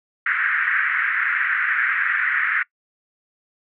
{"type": "band-pass noise", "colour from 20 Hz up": "white", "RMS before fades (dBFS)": -21, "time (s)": [0.26, 2.63], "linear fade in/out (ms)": 5, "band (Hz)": [1400, 2000], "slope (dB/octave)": 48, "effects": ["noise-tail reverb RT60 0.1 s tail -23 dB re dry"]}